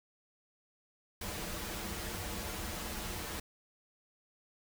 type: noise with comb filter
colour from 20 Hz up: pink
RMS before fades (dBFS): -40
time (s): 1.21-3.4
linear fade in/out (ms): 5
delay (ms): 7.5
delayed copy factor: -0.6
effects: none